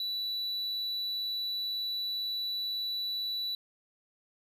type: tone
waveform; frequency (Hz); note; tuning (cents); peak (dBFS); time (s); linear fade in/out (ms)
triangle; 3951; B7; 0; -30; 0-3.55; 2
effects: none